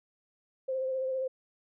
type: tone with vibrato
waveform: sine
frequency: 523.3 Hz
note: C5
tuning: in tune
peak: -29 dBFS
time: 0.68-1.28 s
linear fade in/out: 10 ms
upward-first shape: sine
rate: 15 Hz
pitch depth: 24 cents each way
effects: none